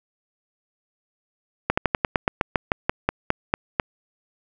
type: slowing click train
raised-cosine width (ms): 0.5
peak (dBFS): -3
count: 15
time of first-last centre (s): 1.7-3.798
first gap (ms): 75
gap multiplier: 1.1
effects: none